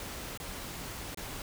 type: noise with dropouts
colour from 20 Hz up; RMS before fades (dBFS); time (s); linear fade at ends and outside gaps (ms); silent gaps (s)
pink; -41; 0-1.42; 1; 0.375-0.4 / 1.146-1.173
effects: none